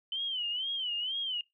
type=tone with vibrato; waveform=sine; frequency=3042 Hz; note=F#7; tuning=47 cents sharp; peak=-31 dBFS; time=0.12-1.41 s; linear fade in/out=2 ms; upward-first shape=sine; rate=2.1 Hz; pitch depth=130 cents each way; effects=noise-tail reverb RT60 0.2 s tail -22 dB re dry